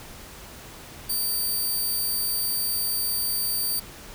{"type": "tone", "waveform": "5% pulse", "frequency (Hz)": 4635, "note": "D8", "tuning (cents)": -24, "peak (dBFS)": -17, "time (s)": [1.09, 3.8], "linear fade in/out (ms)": 10, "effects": ["pink hiss -43 dBFS RMS until 4.14 s"]}